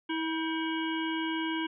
harmonic tone with a mistuned harmonic, 322.7 Hz, E4, 37 cents flat, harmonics 1 / 3 / 5 / 7 / 9 / 10, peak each -31 / -37 / -39 / -41 / -40 / -43 dBFS, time 0.09-1.67 s, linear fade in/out 10 ms, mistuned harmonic 5, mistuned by -40 cents, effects none

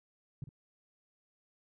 sine tone with echo, 135.6 Hz, C#3, 38 cents flat, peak -36 dBFS, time 0.42-0.44 s, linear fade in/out 2 ms, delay 51 ms, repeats 1, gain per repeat -11 dB, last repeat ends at 0.491 s, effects none

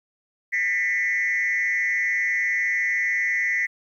sine tone with frequency modulation, 1991 Hz, B6, 14 cents sharp, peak -19 dBFS, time 0.52-3.67 s, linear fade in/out 20 ms, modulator 178 Hz, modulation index 0.85, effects tanh soft clip ceiling -17 dBFS + 10-bit

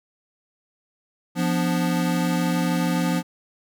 square chord, B diminished, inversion second, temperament equal, 174.61 / 246.9 / 293.7 Hz, F3 / B3 / D4, 0 / 0 / 0 cents, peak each -23 / -27 / -28 dBFS, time 1.35-3.23 s, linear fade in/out 50 ms, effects none

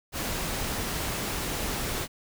pink noise, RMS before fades -31 dBFS, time 0.12-2.08 s, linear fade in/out 50 ms, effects none

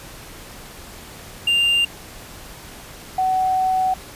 triangle / sine tone pair in turn, 2794 / 750.4 Hz, F7 / F#5, 0 / +24 cents, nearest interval octave + major seventh, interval 2276 cents, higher first, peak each -13 / -16 dBFS, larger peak first, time 1.47-1.85 / 3.18-3.94 s, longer second, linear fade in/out 5 ms, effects pink hiss -39 dBFS RMS until 4.15 s + resampled to 32000 Hz

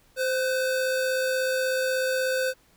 square tone pair together, 518.8 / 1500 Hz, C5 / F#6, -15 / +23 cents, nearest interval octave + tritone, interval 1838 cents, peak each -25 / -31 dBFS, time 0.16-2.54 s, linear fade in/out 50 ms, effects pink hiss -61 dBFS RMS until 2.76 s

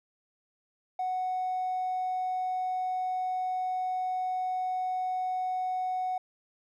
triangle tone, 740 Hz, F#5, in tune, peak -25 dBFS, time 0.99-6.18 s, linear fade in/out 5 ms, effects tanh soft clip ceiling -25 dBFS

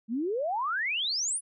sine exponential sweep, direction up, 211 to 10290 Hz, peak -27 dBFS, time 0.08-1.41 s, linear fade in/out 50 ms, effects none

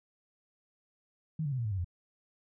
sine tone with pitch steps, 157.7 / 142.95 / 129.58 / 117.46 / 106.48 / 96.52 / 87.49 Hz, D#3 / D3 / C3 / A#2 / G#2 / G2 / F2, +24 / -46 / -16 / +14 / +44 / -26 / +4 cents, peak -30 dBFS, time 1.39-1.845 s, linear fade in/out 5 ms, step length 65 ms, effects none

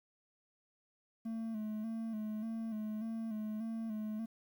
triangle tone with vibrato, 220 Hz, A3, in tune, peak -35 dBFS, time 1.25-4.26 s, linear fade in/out 10 ms, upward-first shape square, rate 1.7 Hz, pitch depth 42 cents each way, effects 11-bit

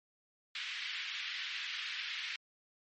white band-pass noise, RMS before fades -41 dBFS, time 0.55-2.36 s, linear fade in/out 2 ms, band 1700 to 3600 Hz, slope 24 dB/octave, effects MP3 32 kbps

